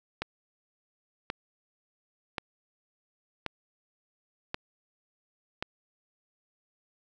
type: click train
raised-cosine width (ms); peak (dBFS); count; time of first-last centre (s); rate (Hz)
0.3; -15; 6; 0.22-5.625; 0.925
effects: none